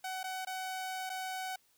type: tone with dropouts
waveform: sawtooth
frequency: 751 Hz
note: F#5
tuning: 26 cents sharp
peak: -33 dBFS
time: 0.04-1.56 s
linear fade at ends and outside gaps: 5 ms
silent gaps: 0.232-0.24 / 0.45-0.47 / 1.095-1.099 s
effects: white hiss -70 dBFS RMS until 1.77 s